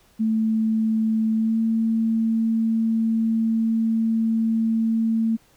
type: tone with pitch glide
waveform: sine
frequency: 220.8 to 224.8 Hz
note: A3 to A3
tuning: +6 to +37 cents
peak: -18 dBFS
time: 0.19-5.37 s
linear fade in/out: 20 ms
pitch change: +31 cents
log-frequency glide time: 1.35-1.59 s
effects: pink hiss -58 dBFS RMS until 5.56 s